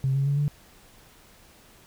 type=tone with pitch steps; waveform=sine; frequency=133.7 / 137.62 / 141.65 / 145.8 Hz; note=C3 / C#3 / C#3 / D3; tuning=+38 / -12 / +38 / -12 cents; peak=-20 dBFS; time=0.04-0.48 s; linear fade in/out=0 ms; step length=110 ms; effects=tanh soft clip ceiling -16 dBFS + pink hiss -54 dBFS RMS until 1.86 s